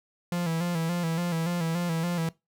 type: tone with vibrato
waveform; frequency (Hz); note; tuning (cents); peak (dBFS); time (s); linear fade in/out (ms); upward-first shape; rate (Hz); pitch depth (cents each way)
45% pulse; 169.1; E3; +44; -26; 0.32-2.29; 2; square; 3.5; 56
effects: noise-tail reverb RT60 0.2 s tail -20 dB re dry